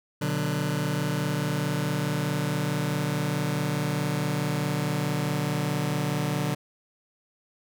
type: chord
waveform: sawtooth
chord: B minor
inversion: none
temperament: just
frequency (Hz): 123.47 / 148.16 / 185.21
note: B2 / D3 / F#3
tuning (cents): 0 / +16 / +2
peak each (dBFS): -28 / -23 / -27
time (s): 0.21-6.55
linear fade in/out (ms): 10
effects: none